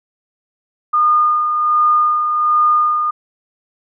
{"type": "tone with tremolo", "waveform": "sine", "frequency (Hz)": 1219, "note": "D#6", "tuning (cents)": -36, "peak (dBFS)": -9, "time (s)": [0.93, 3.11], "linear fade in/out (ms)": 10, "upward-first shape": "sine", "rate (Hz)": 1.3, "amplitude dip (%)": 45, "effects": []}